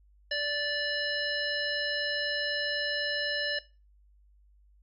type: harmonic tone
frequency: 584 Hz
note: D5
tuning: 10 cents flat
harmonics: 1 / 3 / 5 / 7 / 9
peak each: -35 / -32 / -37 / -36 / -36 dBFS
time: 0.31-3.59 s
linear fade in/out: 5 ms
effects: noise-tail reverb RT60 0.3 s tail -19 dB re dry + added 50 Hz sine -58 dBFS peak until 4.82 s